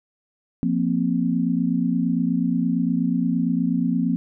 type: chord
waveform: sine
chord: F suspended fourth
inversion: none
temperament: equal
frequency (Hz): 174.61 / 233.1 / 261.6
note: F3 / Bb3 / C4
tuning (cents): 0 / 0 / 0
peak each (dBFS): -23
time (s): 0.63-4.16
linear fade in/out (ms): 0
effects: none